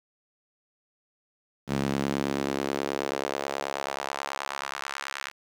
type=tone with high-pass filter sweep; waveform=sawtooth; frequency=69.3 Hz; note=C#2; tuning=in tune; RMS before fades=-31 dBFS; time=1.67-5.32 s; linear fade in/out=50 ms; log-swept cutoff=180 to 1600 Hz; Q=1.5; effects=low-pass 8000 Hz 12 dB/octave + 8-bit